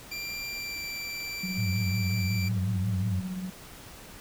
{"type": "tone with pitch glide", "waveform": "25% pulse", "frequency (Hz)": [2368, 2344], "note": ["D7", "D7"], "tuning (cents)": [14, -4], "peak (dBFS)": -30, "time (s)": [0.11, 2.49], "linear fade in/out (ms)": 10, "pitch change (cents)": -18, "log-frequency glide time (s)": [0.48, 0.82]}
{"type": "tone with tremolo", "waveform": "sine", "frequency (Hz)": 185, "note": "F#3", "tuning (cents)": 0, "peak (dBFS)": -29, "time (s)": [1.43, 3.5], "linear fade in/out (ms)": 5, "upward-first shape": "triangle", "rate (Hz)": 16, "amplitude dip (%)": 55}
{"type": "tone with vibrato", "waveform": "sine", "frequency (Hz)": 101.7, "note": "G#2", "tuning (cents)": -36, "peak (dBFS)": -26, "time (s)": [1.57, 3.21], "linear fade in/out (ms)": 20, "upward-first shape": "triangle", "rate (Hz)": 5.5, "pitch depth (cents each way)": 200}
{"effects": ["pink hiss -47 dBFS RMS until 4.2 s"]}